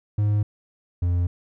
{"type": "tone pair in turn", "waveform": "triangle", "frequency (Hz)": [104.3, 87.71], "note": ["G#2", "F2"], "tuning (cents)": [8, 8], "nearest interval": "minor third", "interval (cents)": 300, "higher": "first", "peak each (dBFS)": [-16, -17], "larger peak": "first", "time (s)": [[0.18, 0.43], [1.02, 1.27]], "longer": "neither", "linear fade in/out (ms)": 5, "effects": []}